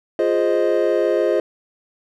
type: chord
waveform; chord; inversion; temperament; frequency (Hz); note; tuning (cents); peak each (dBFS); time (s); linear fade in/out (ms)
triangle; F minor seventh; none; equal; 349.2 / 415.3 / 523.3 / 622.3; F4 / Ab4 / C5 / Eb5; 0 / 0 / 0 / 0; -19; 0.19-1.4; 2
effects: none